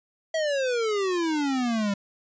square exponential sweep, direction down, 654 to 196 Hz, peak -24 dBFS, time 0.34-1.94 s, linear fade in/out 5 ms, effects resampled to 16000 Hz

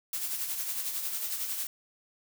blue noise with tremolo, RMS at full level -32 dBFS, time 0.13-1.67 s, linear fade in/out 2 ms, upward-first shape sine, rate 11 Hz, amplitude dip 45%, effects none

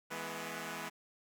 5% pulse chord, E major, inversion none, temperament equal with one note detuned, 164.81 / 210.7 / 246.9 Hz, E3 / G#3 / B3, 0 / +25 / 0 cents, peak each -33 dBFS, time 0.1-0.9 s, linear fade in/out 20 ms, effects none

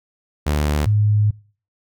sawtooth / sine tone pair in turn, 74.3 / 105.08 Hz, D2 / G#2, +21 / +21 cents, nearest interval tritone, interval 600 cents, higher second, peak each -13 dBFS, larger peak neither, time 0.46-0.86 / 0.86-1.31 s, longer second, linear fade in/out 10 ms, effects noise-tail reverb RT60 0.4 s tail -22 dB re dry

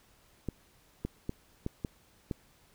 clicks, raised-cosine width 3 ms, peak -20 dBFS, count 6, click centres 0.487 / 1.05 / 1.294 / 1.664 / 1.848 / 2.312 s, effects pink hiss -64 dBFS RMS until 2.74 s

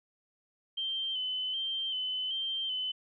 sine tone with vibrato, 3087 Hz, G7, 27 cents flat, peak -31 dBFS, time 0.77-2.92 s, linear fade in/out 10 ms, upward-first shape square, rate 1.3 Hz, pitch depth 33 cents each way, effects none

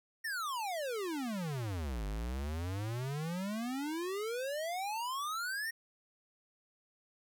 square exponential two-way sweep, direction down then up, 1877 to 49 to 1877 Hz, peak -36 dBFS, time 0.24-5.71 s, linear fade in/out 10 ms, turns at 2.06 s, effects none

